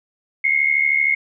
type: tone pair together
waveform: sine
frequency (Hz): 2112 / 2185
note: C7 / C#7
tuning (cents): +16 / -26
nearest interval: minor second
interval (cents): 58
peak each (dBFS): -18 / -17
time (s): 0.44-1.15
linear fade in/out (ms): 5
effects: none